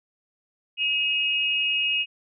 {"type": "tone pair together", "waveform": "sine", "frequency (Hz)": [2549, 2861], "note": ["D#7", "F7"], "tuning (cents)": [41, 41], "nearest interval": "major second", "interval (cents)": 200, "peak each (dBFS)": -24, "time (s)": [0.77, 2.06], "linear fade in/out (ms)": 50, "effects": []}